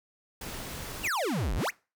pink noise, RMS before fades -39 dBFS, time 0.41-1.08 s, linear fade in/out 5 ms
square exponential two-way sweep, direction down then up, 3023 to 36.72 to 3023 Hz, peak -28 dBFS, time 1.03-1.71 s, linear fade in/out 20 ms, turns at 1.55 s
effects noise-tail reverb RT60 0.3 s tail -23 dB re dry

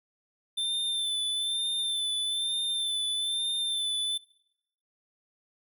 square tone with vibrato, 3550 Hz, A7, 15 cents sharp, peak -28 dBFS, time 0.57-4.18 s, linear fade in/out 10 ms, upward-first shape sine, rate 1.1 Hz, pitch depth 33 cents each way, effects noise-tail reverb RT60 0.8 s tail -24 dB re dry

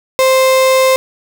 35% pulse tone, 523.3 Hz, C5, in tune, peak -6 dBFS, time 0.19-0.96 s, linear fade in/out 0 ms, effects none

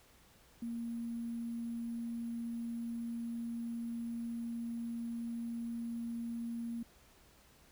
sine tone with sample-and-hold, 233.1 Hz, A#3, in tune, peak -37 dBFS, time 0.62-6.83 s, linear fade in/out 5 ms, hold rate 11025 Hz, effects added 60 Hz sine -70 dBFS peak until 7.71 s + pink hiss -64 dBFS RMS until 7.71 s

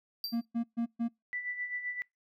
square tone with exponential decay, 4699 Hz, D8, in tune, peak -31 dBFS, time 0.24-0.45 s, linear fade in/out 1 ms, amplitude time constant 44 ms
triangle tone bursts, 233.1 Hz, A#3, in tune, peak -26 dBFS, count 4, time 0.32-1.086 s, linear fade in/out 20 ms, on 94 ms, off 130 ms
sine tone with tremolo, 1975.5 Hz, B6, in tune, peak -32 dBFS, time 1.33-2.02 s, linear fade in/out 0 ms, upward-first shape sine, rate 7.7 Hz, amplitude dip 65%
effects noise-tail reverb RT60 0.2 s tail -25 dB re dry

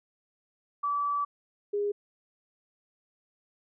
sine tone pair in turn, 1153 / 409.7 Hz, D6 / G#4, -32 / -24 cents, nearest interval octave + tritone, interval 1792 cents, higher first, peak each -26 dBFS, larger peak neither, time 0.83-1.25 / 1.73-1.92 s, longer first, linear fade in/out 10 ms, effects none

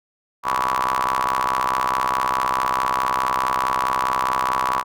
sawtooth ring-modulated tone, 64.7 Hz, C2, 19 cents flat, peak -12 dBFS, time 0.43-4.84 s, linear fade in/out 50 ms, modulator 1060 Hz, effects none

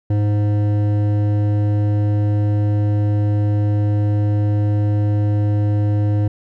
triangle tone with hard clipping, 103.83 Hz, G#2, in tune, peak -16 dBFS, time 0.1-6.28 s, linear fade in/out 5 ms, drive 15 dB, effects none

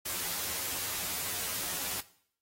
white noise with comb filter, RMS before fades -35 dBFS, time 0.05-2.01 s, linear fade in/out 10 ms, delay 11 ms, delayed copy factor +0.8, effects noise-tail reverb RT60 0.6 s tail -18 dB re dry + AAC 48 kbps

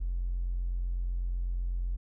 triangle tone, 44.03 Hz, F1, 15 cents sharp, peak -25 dBFS, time 0-1.97 s, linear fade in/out 20 ms, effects tanh soft clip ceiling -26 dBFS

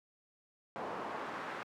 brown noise with band-pass filter sweep, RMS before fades -41 dBFS, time 0.76-1.63 s, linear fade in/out 0 ms, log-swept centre 850 to 1400 Hz, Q 1.3, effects high-pass 200 Hz 12 dB/octave

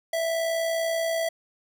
square tone with amplitude modulation, 659.3 Hz, E5, in tune, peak -23 dBFS, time 0.13-1.29 s, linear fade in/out 5 ms, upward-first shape sine, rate 60.2 Hz, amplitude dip 40%, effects none

